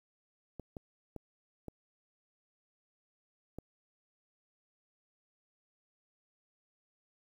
clicks, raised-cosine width 2 ms, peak -29 dBFS, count 5, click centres 0.597 / 0.768 / 1.163 / 1.683 / 3.586 s, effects 10-bit

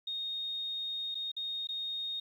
sine tone with dropouts, 3709 Hz, A#7, 9 cents flat, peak -34 dBFS, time 0.07-2.2 s, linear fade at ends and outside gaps 5 ms, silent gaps 1.146-1.152 / 1.317-1.365 / 1.672-1.688 s, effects 11-bit

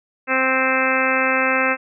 harmonic tone, 261.6 Hz, C4, in tune, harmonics 1 / 2 / 3 / 4 / 5 / 6 / 7 / 8 / 9 / 10, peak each -26 / -23 / -28 / -27 / -24 / -23 / -27 / -24 / -29 / -24 dBFS, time 0.27-1.77 s, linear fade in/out 50 ms, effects none

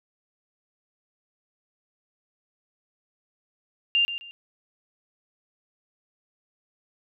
sine tone with echo, 2794 Hz, F7, in tune, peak -18 dBFS, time 3.95-4.05 s, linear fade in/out 0 ms, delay 130 ms, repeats 2, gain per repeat -11 dB, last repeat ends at 4.31 s, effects none

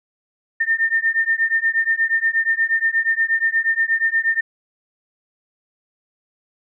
sine beating tone pair, 1807 / 1815.4 Hz, A6 / A#6, +46 / -46 cents, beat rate 8.4 Hz, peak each -19 dBFS, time 0.6-4.41 s, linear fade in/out 10 ms, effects none

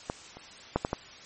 clicks, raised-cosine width 1 ms, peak -16 / -30 / -10 / -13 / -14 dBFS, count 5, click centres 0.099 / 0.37 / 0.76 / 0.849 / 0.931 s, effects white hiss -48 dBFS RMS until 1.25 s + MP3 32 kbps

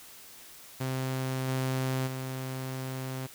sawtooth tone with level steps, 130.81 Hz, C3, in tune, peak -26 / -24 / -30 dBFS, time 0.8-3.27 s, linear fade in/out 10 ms, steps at 1.47 / 2.06 s, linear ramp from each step 20 ms, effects white hiss -50 dBFS RMS until 3.34 s

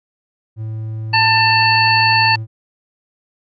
triangle tone with pitch glide, 110 to 110.64 Hz, A2 to A2, 0 to +10 cents, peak -20 dBFS, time 0.56-2.47 s, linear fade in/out 50 ms, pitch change +10 cents, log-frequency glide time 0.77-2.21 s
harmonic tone, 892 Hz, A5, 23 cents sharp, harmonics 1 / 2 / 3 / 5, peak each -14 / -17 / -16 / -17 dBFS, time 1.13-2.36 s, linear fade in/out 10 ms
click, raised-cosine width 0.2 ms, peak -15 dBFS, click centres 2.355 s
effects none

